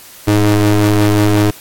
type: ring-modulated tone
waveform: 35% pulse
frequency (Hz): 103.6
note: G#2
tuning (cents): -4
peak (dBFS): -4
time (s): 0.27-1.51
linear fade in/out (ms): 10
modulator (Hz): 210
effects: white hiss -37 dBFS RMS until 1.6 s + AAC 64 kbps